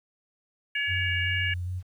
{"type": "harmonic tone", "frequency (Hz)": 566, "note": "C#5", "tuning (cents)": 36, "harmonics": [3, 4, 5], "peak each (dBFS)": [-29, -30, -31], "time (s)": [0.75, 1.54], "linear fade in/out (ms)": 5}
{"type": "tone with vibrato", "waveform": "sine", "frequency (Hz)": 90.1, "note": "F#2", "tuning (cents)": -45, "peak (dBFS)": -29, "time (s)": [0.87, 1.83], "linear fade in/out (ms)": 50, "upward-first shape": "square", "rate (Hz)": 2.5, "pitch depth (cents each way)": 23}
{"effects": ["10-bit"]}